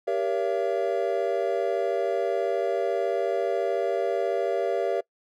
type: chord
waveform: triangle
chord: G diminished seventh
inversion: none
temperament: just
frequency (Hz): 392 / 470.4 / 564.5 / 677.4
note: G4 / Bb4 / Db5 / Fb5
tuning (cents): 0 / +16 / +31 / +47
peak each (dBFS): -27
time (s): 0.07-5.01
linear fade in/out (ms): 10
effects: noise-tail reverb RT60 0.1 s tail -23 dB re dry